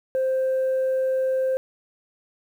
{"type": "tone", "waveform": "sine", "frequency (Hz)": 523.3, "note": "C5", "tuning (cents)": 0, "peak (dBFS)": -18, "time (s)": [0.15, 1.57], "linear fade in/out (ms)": 0, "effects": ["tanh soft clip ceiling -18 dBFS", "9-bit"]}